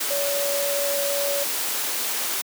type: tone in noise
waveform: sine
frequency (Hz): 567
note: C#5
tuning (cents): +39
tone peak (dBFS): -24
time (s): 0.1-1.44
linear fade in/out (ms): 10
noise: white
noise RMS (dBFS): -26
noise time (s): 0-2.42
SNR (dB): -1
effects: high-pass 300 Hz 12 dB/octave